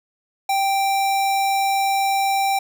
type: tone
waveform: square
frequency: 784 Hz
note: G5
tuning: in tune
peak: -18 dBFS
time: 0.49-2.59 s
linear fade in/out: 5 ms
effects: none